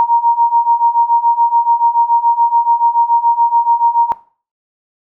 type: beating tone pair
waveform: sine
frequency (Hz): 932.3 / 939.3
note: A#5 / A#5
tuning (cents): 0 / +13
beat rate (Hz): 7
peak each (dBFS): -13 / -11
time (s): 0-4.12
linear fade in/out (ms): 0
effects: noise-tail reverb RT60 0.4 s tail -18 dB re dry